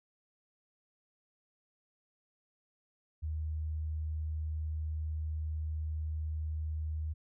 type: tone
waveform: sine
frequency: 77.8 Hz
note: D#2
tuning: in tune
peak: -33 dBFS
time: 3.22-7.14 s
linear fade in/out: 20 ms
effects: none